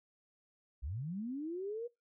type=linear sweep; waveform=sine; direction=up; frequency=54.9 to 486.1 Hz; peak=-37 dBFS; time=0.82-1.88 s; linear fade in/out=20 ms; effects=noise-tail reverb RT60 0.2 s tail -22 dB re dry